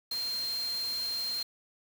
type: tone in noise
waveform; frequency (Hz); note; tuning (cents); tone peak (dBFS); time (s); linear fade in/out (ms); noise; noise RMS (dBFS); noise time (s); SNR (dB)
sine; 4186; C8; 0; -31; 0.11-1.43; 5; white; -43; 0.11-1.43; +9
effects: none